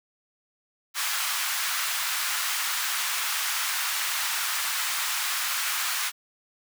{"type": "high-pass noise", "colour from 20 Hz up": "pink", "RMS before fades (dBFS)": -28, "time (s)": [0.94, 6.12], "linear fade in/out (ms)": 50, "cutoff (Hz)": 1100, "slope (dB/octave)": 24, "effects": []}